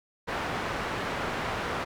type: low-pass noise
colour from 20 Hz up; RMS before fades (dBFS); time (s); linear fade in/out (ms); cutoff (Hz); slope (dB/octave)
white; -32; 0.27-1.85; 20; 1500; 12
effects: none